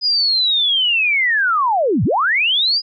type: linear two-way sweep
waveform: sine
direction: down then up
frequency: 5000 to 87 to 5000 Hz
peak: -13 dBFS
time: 0.01-2.82 s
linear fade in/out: 50 ms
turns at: 2.04 s
effects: none

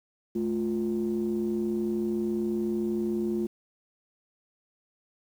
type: ring-modulated tone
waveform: triangle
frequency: 66.9 Hz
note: C2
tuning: 39 cents sharp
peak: -20 dBFS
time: 0.35-3.47 s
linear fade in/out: 10 ms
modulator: 284 Hz
effects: tanh soft clip ceiling -18 dBFS + 9-bit

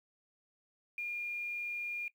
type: tone with quantisation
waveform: sine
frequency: 2414 Hz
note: D7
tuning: 47 cents sharp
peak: -35 dBFS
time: 0.98-2.08 s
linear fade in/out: 2 ms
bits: 10
effects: noise-tail reverb RT60 0.1 s tail -19 dB re dry

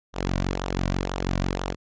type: tone with flanger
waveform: sawtooth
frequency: 46.11 Hz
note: F#1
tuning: 5 cents flat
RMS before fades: -27 dBFS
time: 0.13-1.76 s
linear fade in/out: 50 ms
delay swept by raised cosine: 0.41 to 2.41 ms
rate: 2 Hz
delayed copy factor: -0.65
effects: resampled to 16000 Hz

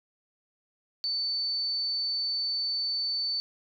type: tone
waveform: sine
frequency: 4520 Hz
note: C#8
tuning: 33 cents sharp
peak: -27 dBFS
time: 1.04-3.4 s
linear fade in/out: 0 ms
effects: none

